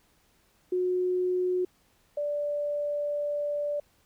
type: tone pair in turn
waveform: sine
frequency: 363.9 / 584.9 Hz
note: F#4 / D5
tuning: -29 / -7 cents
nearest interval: minor sixth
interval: 822 cents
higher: second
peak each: -24 / -27 dBFS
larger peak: first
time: 0.72-1.65 / 2.17-3.8 s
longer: second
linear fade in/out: 5 ms
effects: pink hiss -66 dBFS RMS until 4.05 s